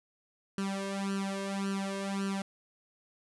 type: tone with flanger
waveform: sawtooth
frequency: 196 Hz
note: G3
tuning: in tune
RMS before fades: -34 dBFS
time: 0.58-2.42 s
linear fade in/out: 2 ms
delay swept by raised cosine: 0.68 to 1.88 ms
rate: 1.8 Hz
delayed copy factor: +0.95
effects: resampled to 24000 Hz